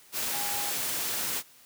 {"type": "tone in noise", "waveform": "sine", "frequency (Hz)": 818, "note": "G#5", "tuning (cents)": -26, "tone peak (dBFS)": -37, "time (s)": [0.3, 0.73], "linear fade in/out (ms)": 50, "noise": "white", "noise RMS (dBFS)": -31, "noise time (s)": [0.12, 1.43], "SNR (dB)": -9, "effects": ["white hiss -56 dBFS RMS until 1.65 s", "high-pass 100 Hz 12 dB/octave"]}